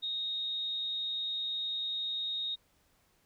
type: tone with amplitude modulation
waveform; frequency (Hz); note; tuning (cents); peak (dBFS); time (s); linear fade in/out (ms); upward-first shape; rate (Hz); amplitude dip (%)
sine; 3729; A#7; 0; -31; 0.02-2.56; 20; sine; 210; 30
effects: pink hiss -70 dBFS RMS until 3.25 s